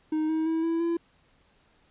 triangle tone with pitch steps, 311.1 / 317.5 / 323.9 / 330.6 / 337.3 Hz, D#4 / D#4 / E4 / E4 / E4, 0 / +35 / -30 / +5 / +40 cents, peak -22 dBFS, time 0.12-0.97 s, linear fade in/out 5 ms, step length 170 ms, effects pink hiss -64 dBFS RMS until 1.9 s + resampled to 8000 Hz

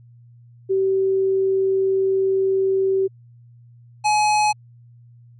sine / square tone pair in turn, 384.5 / 844.9 Hz, G4 / G#5, -33 / +30 cents, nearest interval octave + major second, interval 1363 cents, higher second, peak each -16 dBFS, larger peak neither, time 0.69-3.08 / 4.04-4.53 s, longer first, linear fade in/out 20 ms, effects added 119 Hz sine -45 dBFS peak until 5.39 s + resampled to 22050 Hz

